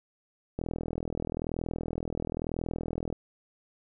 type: click train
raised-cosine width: 2 ms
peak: -19 dBFS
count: 105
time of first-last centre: 0.59-3.127 s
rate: 41 Hz
effects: none